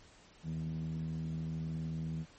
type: tone with low-pass filter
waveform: 5% pulse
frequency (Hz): 80.1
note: E2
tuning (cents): -49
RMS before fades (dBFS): -38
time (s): 0.43-2.26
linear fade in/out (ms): 50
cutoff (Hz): 180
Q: 7
effects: pink hiss -60 dBFS RMS until 2.38 s + MP3 32 kbps